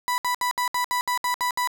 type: tone bursts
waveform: 35% pulse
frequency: 987.8 Hz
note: B5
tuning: in tune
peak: -20 dBFS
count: 10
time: 0.08-1.674 s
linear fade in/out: 0 ms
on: 100 ms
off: 66 ms
effects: none